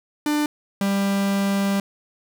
45% pulse tone pair in turn, 297.7 / 197.89 Hz, D4 / G3, +24 / +17 cents, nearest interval perfect fifth, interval 707 cents, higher first, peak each -19 dBFS, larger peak neither, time 0.26-0.46 / 0.81-1.8 s, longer second, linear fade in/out 2 ms, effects none

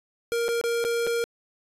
square tone with dropouts, 468 Hz, A#4, 7 cents sharp, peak -24 dBFS, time 0.32-1.24 s, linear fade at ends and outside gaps 0 ms, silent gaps 0.482-0.488 / 0.613-0.639 / 0.841-0.849 / 1.067-1.072 s, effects resampled to 32000 Hz

